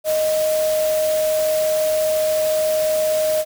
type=tone in noise; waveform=sine; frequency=622 Hz; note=D#5; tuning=1 cent flat; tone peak=-16 dBFS; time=0.04-3.45 s; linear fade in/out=50 ms; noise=white; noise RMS=-29 dBFS; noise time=0.04-3.45 s; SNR=+10 dB; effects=none